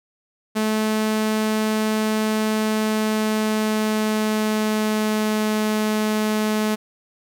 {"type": "tone with pitch glide", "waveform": "sawtooth", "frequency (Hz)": [216.6, 214.6], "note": ["A3", "A3"], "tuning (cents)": [-27, -43], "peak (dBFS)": -15, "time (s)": [0.55, 6.76], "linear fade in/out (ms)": 20, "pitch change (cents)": -16, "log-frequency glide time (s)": [2.62, 5.52], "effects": []}